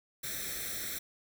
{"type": "noise with comb filter", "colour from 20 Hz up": "white", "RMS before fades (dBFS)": -38, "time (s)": [0.23, 0.99], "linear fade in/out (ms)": 10, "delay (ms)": 0.52, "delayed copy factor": 0.85, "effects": []}